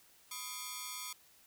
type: ring-modulated tone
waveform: 5% pulse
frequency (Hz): 1131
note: C#6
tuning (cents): +34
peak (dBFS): -26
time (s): 0.31-1.13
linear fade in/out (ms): 5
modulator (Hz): 123
effects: white hiss -64 dBFS RMS until 1.46 s